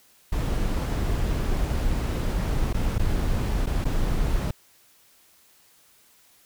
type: noise with dropouts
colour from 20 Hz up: brown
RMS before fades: -24 dBFS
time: 0.32-4.51 s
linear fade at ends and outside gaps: 5 ms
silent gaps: 2.73-2.742 / 2.983-2.993 / 3.661-3.668 / 3.844-3.852 s
effects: white hiss -58 dBFS RMS until 6.45 s